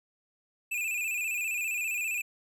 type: tone with vibrato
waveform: square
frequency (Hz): 2538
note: D#7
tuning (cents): +34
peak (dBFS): -30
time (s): 0.71-2.22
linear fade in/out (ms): 10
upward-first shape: square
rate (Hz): 15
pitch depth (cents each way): 65
effects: none

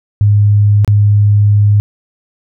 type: tone with dropouts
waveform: sine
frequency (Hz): 103.3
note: G#2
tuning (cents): -9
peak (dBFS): -5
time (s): 0.21-1.8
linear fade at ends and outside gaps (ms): 0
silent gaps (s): 0.847-0.877
effects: none

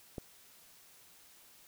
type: click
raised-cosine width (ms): 2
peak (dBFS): -26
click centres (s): 0.182
effects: white hiss -60 dBFS RMS until 1.67 s

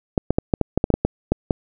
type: clicks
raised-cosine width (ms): 2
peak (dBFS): -3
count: 12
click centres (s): 0.178 / 0.306 / 0.385 / 0.538 / 0.613 / 0.776 / 0.841 / 0.903 / 0.94 / 1.05 / 1.32 / 1.508
effects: none

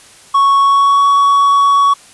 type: tone with pitch glide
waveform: triangle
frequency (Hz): 1108.7 to 1122.9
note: C#6 to C#6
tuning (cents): 0 to +22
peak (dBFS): -5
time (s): 0.34-1.94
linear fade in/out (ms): 10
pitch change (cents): +22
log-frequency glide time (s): 0.6-1.05
effects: white hiss -41 dBFS RMS until 2.13 s + resampled to 24000 Hz

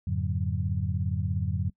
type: tone cluster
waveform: sine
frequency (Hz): 88.2 / 105.1 / 140.5 / 181.6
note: F2 / G#2 / C#3 / F#3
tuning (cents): +18 / +21 / +24 / -32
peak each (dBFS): -29 / -31 / -33 / -34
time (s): 0.07-1.7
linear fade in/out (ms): 5
effects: noise-tail reverb RT60 0.1 s tail -23 dB re dry

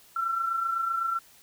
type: tone pair together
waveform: sine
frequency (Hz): 1326.1 / 1354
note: E6 / E6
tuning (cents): +10 / +46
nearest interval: unison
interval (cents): 36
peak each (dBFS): -35 / -26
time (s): 0.16-1.19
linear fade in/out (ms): 5
effects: white hiss -56 dBFS RMS until 1.42 s

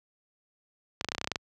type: clicks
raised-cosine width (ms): 0.2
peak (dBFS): -12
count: 11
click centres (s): 1.011 / 1.046 / 1.087 / 1.119 / 1.149 / 1.182 / 1.214 / 1.244 / 1.274 / 1.317 / 1.358
effects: high-pass 60 Hz 12 dB/octave

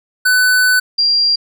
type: tone pair in turn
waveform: square / sine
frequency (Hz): 1500 / 4762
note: F#6 / D8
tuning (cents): +23 / +23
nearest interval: octave + minor sixth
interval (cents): 2000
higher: second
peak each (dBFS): -10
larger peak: neither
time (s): 0.25-0.8 / 0.98-1.36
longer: first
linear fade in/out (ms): 10
effects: none

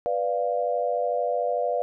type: chord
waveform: sine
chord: B diminished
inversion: none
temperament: equal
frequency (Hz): 493.9 / 587.3 / 698.5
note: B4 / D5 / F5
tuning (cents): 0 / 0 / 0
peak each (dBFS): -27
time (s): 0.06-1.82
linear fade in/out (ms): 0
effects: none

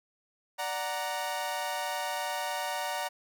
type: chord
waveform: sawtooth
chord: D augmented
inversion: none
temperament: equal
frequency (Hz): 587.3 / 740 / 932.3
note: D5 / F#5 / A#5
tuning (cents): 0 / 0 / 0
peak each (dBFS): -34 / -32 / -31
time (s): 0.58-3.09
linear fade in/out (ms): 20
effects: none

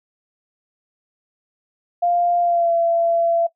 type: tone with pitch glide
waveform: sine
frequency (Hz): 698.5 to 675.5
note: F5 to E5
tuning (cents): 0 to +42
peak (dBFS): -15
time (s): 2.02-3.47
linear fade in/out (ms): 10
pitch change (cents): -58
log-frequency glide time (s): 2.41-2.72
effects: noise-tail reverb RT60 0.1 s tail -18 dB re dry

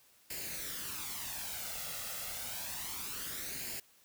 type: noise with flanger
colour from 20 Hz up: white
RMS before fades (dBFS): -41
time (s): 0.3-3.8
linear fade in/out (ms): 5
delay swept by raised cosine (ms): 0.42 to 1.52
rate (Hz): 0.29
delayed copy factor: +0.6
effects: white hiss -65 dBFS RMS until 4.04 s

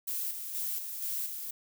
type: noise with tremolo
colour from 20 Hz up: violet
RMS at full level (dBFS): -34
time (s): 0.07-1.51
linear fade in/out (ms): 10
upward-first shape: square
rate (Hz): 2.1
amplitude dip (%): 45
effects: none

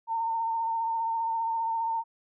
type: tone with vibrato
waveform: sine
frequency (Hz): 909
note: A#5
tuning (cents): -44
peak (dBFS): -26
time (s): 0.07-2.04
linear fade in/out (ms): 50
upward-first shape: sine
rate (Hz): 15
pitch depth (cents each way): 25
effects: none

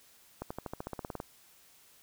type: accelerating click train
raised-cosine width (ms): 1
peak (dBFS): -23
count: 13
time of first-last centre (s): 0.42-1.201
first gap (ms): 85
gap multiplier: 0.95
effects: white hiss -61 dBFS RMS until 2.02 s

